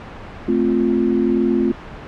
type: chord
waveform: sine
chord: F major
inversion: first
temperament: equal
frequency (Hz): 220 / 261.6 / 349.2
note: A3 / C4 / F4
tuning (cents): 0 / 0 / 0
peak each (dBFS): -19 / -19 / -18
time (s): 0.48-1.72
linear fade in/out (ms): 5
effects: pink hiss -34 dBFS RMS until 2.07 s + low-pass 2000 Hz 12 dB/octave